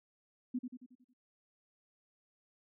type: tone with echo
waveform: sine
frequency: 250 Hz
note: B3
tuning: 21 cents sharp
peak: -32 dBFS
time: 0.54-0.59 s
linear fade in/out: 10 ms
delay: 91 ms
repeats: 6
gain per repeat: -6 dB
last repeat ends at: 1.136 s
effects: none